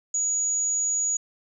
sine tone, 6810 Hz, G#8, 42 cents sharp, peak -22 dBFS, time 0.14-1.17 s, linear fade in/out 5 ms, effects none

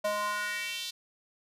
square tone with high-pass filter sweep, 207.7 Hz, G#3, in tune, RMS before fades -33 dBFS, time 0.04-0.91 s, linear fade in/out 10 ms, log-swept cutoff 640 to 4000 Hz, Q 2.9, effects resampled to 32000 Hz

